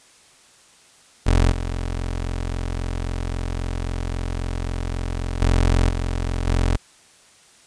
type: tone with level steps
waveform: 25% pulse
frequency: 43.73 Hz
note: F1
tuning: 3 cents sharp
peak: -10 / -20 / -11 / -18 / -13 dBFS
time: 1.26-6.77 s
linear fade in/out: 10 ms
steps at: 1.51 / 5.41 / 5.89 / 6.47 s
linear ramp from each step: 10 ms
effects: white hiss -52 dBFS RMS until 7.66 s + resampled to 22050 Hz